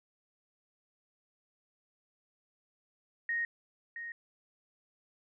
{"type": "tone with echo", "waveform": "sine", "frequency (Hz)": 1864.7, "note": "A#6", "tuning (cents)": 0, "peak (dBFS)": -30, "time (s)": [3.29, 3.45], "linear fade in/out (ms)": 2, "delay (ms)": 670, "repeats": 1, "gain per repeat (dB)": -9, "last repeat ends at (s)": 4.12, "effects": []}